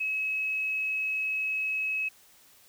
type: tone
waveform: sine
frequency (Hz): 2568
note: E7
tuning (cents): -46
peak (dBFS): -27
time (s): 0-2.09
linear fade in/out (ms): 10
effects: white hiss -58 dBFS RMS until 2.68 s